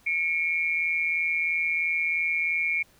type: tone pair together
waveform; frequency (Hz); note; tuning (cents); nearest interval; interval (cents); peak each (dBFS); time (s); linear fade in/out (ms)
sine; 2197 / 2360; C#7 / D7; -16 / +8; minor second; 124; -26; 0.06-2.83; 10
effects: pink hiss -59 dBFS RMS until 2.99 s